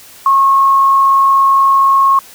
sine tone with frequency modulation, 1089 Hz, C#6, 31 cents flat, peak -6 dBFS, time 0.26-2.19 s, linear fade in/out 2 ms, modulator 43 Hz, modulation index 0.28, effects white hiss -38 dBFS RMS until 2.34 s

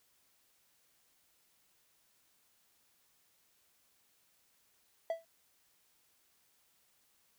triangle tone with exponential decay, 659.3 Hz, E5, in tune, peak -27 dBFS, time 5.1-5.25 s, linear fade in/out 2 ms, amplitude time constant 32 ms, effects white hiss -72 dBFS RMS until 7.38 s

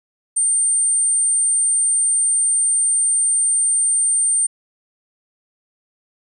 sine tone, 8870 Hz, C#9, in tune, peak -14 dBFS, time 0.36-4.47 s, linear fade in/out 10 ms, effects none

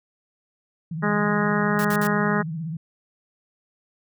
sine tone with vibrato, 161.4 Hz, E3, 36 cents flat, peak -27 dBFS, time 0.91-2.77 s, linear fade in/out 5 ms, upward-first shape triangle, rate 16 Hz, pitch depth 130 cents each way
harmonic tone, 207.6 Hz, G#3, in tune, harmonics 1 / 2 / 3 / 4 / 5 / 6 / 7 / 8 / 9, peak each -23 / -27 / -32 / -31 / -31 / -29 / -30 / -31 / -31 dBFS, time 1.02-2.43 s, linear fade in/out 20 ms
white noise bursts, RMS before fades -34 dBFS, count 3, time 1.79-2.07 s, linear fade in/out 0 ms, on 56 ms, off 56 ms
effects none

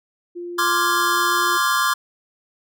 sine tone with pitch glide, 349.2 to 353.1 Hz, F4 to F4, 0 to +19 cents, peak -28 dBFS, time 0.35-1.58 s, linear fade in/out 20 ms, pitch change +19 cents, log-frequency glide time 0.97-1.46 s
square chord, D half-diminished seventh, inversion third, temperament equal, 1046.5 / 1174.7 / 1396.9 / 1661.2 Hz, C6 / D6 / F6 / Ab6, 0 / 0 / 0 / 0 cents, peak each -23 / -22 / -24 / -25 dBFS, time 0.58-1.94 s, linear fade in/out 10 ms
effects none

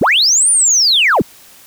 sine linear two-way sweep, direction up then down, 96.9 to 9480 to 96.9 Hz, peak -7 dBFS, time 0.01-1.22 s, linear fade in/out 5 ms, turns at 0.5 s, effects tanh soft clip ceiling -4 dBFS + white hiss -42 dBFS RMS until 1.66 s

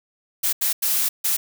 blue noise bursts at uneven times, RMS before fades -21 dBFS, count 4, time 0.43-0.53 / 0.61-0.73 / 0.82-1.09 / 1.24-1.37 s, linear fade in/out 10 ms, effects none

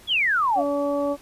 sine exponential sweep, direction down, 3500 to 622.3 Hz, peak -18 dBFS, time 0.07-0.64 s, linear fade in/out 50 ms
harmonic tone, 285.4 Hz, D4, 49 cents flat, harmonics 1 / 2 / 3 / 4, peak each -26 / -23 / -35 / -33 dBFS, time 0.55-1.17 s, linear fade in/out 50 ms
effects pink hiss -50 dBFS RMS until 1.21 s + resampled to 32000 Hz

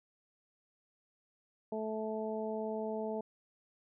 harmonic tone, 218 Hz, A3, 16 cents flat, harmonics 1 / 2 / 3 / 4, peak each -40 / -38 / -40 / -45 dBFS, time 1.72-3.21 s, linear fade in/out 5 ms, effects none

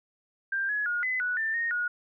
sine tone with pitch steps, 1585 / 1687 / 1434 / 2020 / 1474 / 1783 / 1855 / 1447 Hz, G6 / G#6 / F6 / B6 / F#6 / A6 / A#6 / F#6, +19 / +27 / +45 / +39 / -7 / +22 / -9 / -39 cents, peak -26 dBFS, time 0.52-1.88 s, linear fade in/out 5 ms, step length 170 ms, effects none

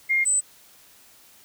sine tone pair in turn, 2124 / 8049 Hz, C7 / B8, +25 / +32 cents, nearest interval octave + major seventh, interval 2307 cents, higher second, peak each -18 dBFS, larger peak neither, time 0.09-0.25 / 0.25-0.41 s, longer neither, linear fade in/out 20 ms, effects white hiss -53 dBFS RMS until 1.44 s

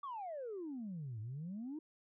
sine exponential two-way sweep, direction down then up, 1172 to 103.83 to 323 Hz, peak -40 dBFS, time 0.03-1.79 s, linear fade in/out 5 ms, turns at 1.2 s, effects tanh soft clip ceiling -38 dBFS

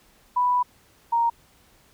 sine tone pair in turn, 987.8 / 932.4 Hz, B5 / A#5, 0 / 0 cents, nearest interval minor second, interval 100 cents, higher first, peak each -18 dBFS, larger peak neither, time 0.36-0.63 / 1.12-1.3 s, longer first, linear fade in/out 10 ms, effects pink hiss -58 dBFS RMS until 1.93 s

